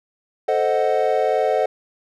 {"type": "chord", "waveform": "triangle", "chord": "A diminished seventh", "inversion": "none", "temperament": "equal", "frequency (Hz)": [440, 523.3, 622.3, 740], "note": ["A4", "C5", "Eb5", "Gb5"], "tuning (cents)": [0, 0, 0, 0], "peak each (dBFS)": -20, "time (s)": [0.48, 1.66], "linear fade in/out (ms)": 5, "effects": []}